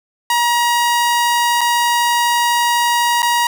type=tone with dropouts; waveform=sawtooth; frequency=952 Hz; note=A#5; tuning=36 cents sharp; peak=-9 dBFS; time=0.3-3.47 s; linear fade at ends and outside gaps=2 ms; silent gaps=1.609-1.613 / 3.221-3.228 s; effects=none